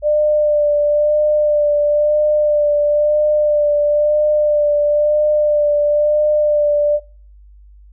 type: tone with vibrato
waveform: sine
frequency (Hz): 595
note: D5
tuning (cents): +22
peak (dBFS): -11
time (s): 0.02-7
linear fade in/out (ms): 50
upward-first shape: sine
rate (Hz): 1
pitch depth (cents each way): 21
effects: noise-tail reverb RT60 0.4 s tail -20 dB re dry + added 50 Hz sine -40 dBFS peak until 7.92 s